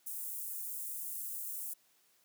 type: high-pass noise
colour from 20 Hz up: white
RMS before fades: -41 dBFS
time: 0.06-1.74 s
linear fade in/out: 10 ms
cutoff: 8700 Hz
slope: 24 dB/octave
effects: white hiss -70 dBFS RMS until 2.24 s + high-pass 150 Hz 12 dB/octave